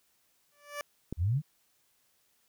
15% pulse tone with exponential growth, 582 Hz, D5, 16 cents flat, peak -26 dBFS, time 0.52-0.81 s, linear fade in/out 0 ms, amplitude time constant 62 ms
click, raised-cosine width 3 ms, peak -22 dBFS, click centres 1.126 s
sine exponential sweep, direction up, 75 to 162.6 Hz, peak -25 dBFS, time 1.17-1.42 s, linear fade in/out 50 ms
effects white hiss -71 dBFS RMS until 2.48 s

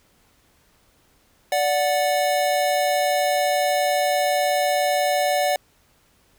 square tone pair together, 584.2 / 736 Hz, D5 / F#5, -9 / -9 cents, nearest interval major third, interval 400 cents, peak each -22 dBFS, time 1.52-5.56 s, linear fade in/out 2 ms, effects pink hiss -60 dBFS RMS until 6.38 s

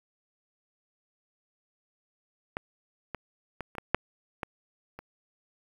clicks, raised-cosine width 0.5 ms, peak -16 / -19 / -20 / -28 / -18 / -6 / -17 / -26 dBFS, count 8, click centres 2.569 / 3.147 / 3.607 / 3.752 / 3.783 / 3.946 / 4.432 / 4.99 s, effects 8-bit

